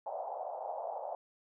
white band-pass noise, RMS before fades -40 dBFS, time 0.06-1.15 s, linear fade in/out 2 ms, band 570 to 820 Hz, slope 48 dB/octave, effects none

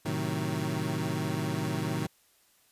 25% pulse chord, A diminished seventh, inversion none, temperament equal, 110 / 130.81 / 155.56 / 185 Hz, A2 / C3 / Eb3 / Gb3, 0 / 0 / 0 / 0 cents, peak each -32 / -32 / -29 / -33 dBFS, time 0.05-2.07 s, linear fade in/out 10 ms, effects white hiss -65 dBFS RMS until 2.71 s + resampled to 32000 Hz

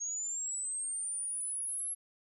sine linear sweep, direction up, 6530 to 11175 Hz, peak -34 dBFS, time 0-1.95 s, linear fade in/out 20 ms, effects none

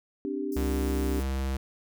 sine chord, C suspended second, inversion none, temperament equal, 261.6 / 293.7 / 392 Hz, C4 / D4 / G4, 0 / 0 / 0 cents, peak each -35 / -32 / -33 dBFS, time 0.25-1.2 s, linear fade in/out 0 ms
white high-pass noise, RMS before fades -47 dBFS, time 0.52-1.23 s, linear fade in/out 2 ms, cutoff 4700 Hz, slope 96 dB/octave
square tone with pitch glide, 67.7 to 66.77 Hz, C#2 to C2, -40 to +36 cents, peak -28 dBFS, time 0.56-1.57 s, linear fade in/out 5 ms, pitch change -24 cents, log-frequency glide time 0.68-1.21 s
effects none

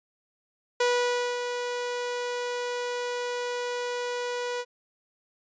sawtooth tone with ADSR envelope, 488.5 Hz, B4, 19 cents flat, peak -17 dBFS, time 0.8-4.65 s, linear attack 6 ms, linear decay 570 ms, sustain -8 dB, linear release 50 ms, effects resampled to 16000 Hz

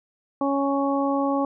harmonic tone, 277.7 Hz, C#4, 3 cents sharp, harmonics 1 / 2 / 3 / 4, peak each -23 / -26 / -28 / -29 dBFS, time 0.41-1.45 s, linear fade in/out 2 ms, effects none

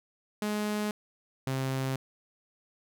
sawtooth tone pair in turn, 210 / 132.79 Hz, G#3 / C3, +19 / +26 cents, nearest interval minor sixth, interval 793 cents, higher first, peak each -25 / -25 dBFS, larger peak neither, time 0.42-0.91 / 1.47-1.96 s, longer neither, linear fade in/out 2 ms, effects none

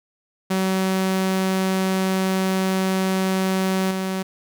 sawtooth tone with level steps, 189.2 Hz, F#3, 39 cents sharp, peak -15 / -19 dBFS, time 0.5-4.23 s, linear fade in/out 10 ms, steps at 3.91 s, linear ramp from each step 2 ms, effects none

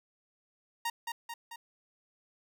sawtooth tone with echo, 932.3 Hz, A#5, in tune, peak -27 dBFS, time 0.85-0.9 s, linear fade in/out 5 ms, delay 220 ms, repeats 3, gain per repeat -4 dB, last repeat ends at 1.56 s, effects none

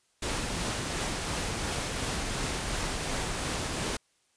pink noise with tremolo, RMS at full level -31 dBFS, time 0.22-3.97 s, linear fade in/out 5 ms, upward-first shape triangle, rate 2.8 Hz, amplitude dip 25%, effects white hiss -70 dBFS RMS until 4.36 s + resampled to 22050 Hz

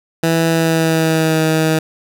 15% pulse tone with pitch glide, 164.4 to 158.62 Hz, E3 to D#3, -4 to +34 cents, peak -6 dBFS, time 0.23-1.79 s, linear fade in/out 5 ms, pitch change -62 cents, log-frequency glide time 0.5-1.42 s, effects none

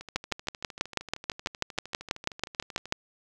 two click trains, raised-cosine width 0.2 ms, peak -9 / -24 dBFS, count 18 / 38, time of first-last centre 0.16-2.924 / 0.01-2.856 s, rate 6.15 / 13 Hz, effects none

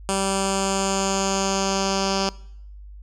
10% pulse tone with low-pass filter sweep, 194.3 Hz, G3, 15 cents flat, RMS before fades -23 dBFS, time 0.09-2.29 s, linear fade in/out 0 ms, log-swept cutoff 8400 to 5600 Hz, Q 4.6, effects noise-tail reverb RT60 0.7 s tail -22 dB re dry + added 50 Hz sine -38 dBFS peak until 3.02 s

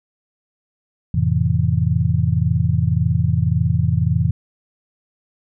sine chord, F major seventh, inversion none, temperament just, 87.31 / 109.13 / 130.96 / 163.7 Hz, F2 / A2 / C3 / E3, 0 / -14 / +2 / -12 cents, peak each -20 dBFS, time 1.14-4.31 s, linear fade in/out 5 ms, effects none

